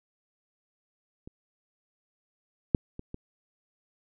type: clicks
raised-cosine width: 3 ms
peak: -30 / -7 / -25 / -24 dBFS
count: 4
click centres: 1.275 / 2.748 / 2.994 / 3.144 s
effects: none